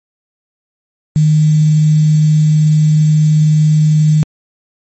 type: tone with quantisation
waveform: sine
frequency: 153.7 Hz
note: D#3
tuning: 21 cents flat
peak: -6 dBFS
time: 1.16-4.23 s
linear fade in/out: 0 ms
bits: 5
effects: MP3 32 kbps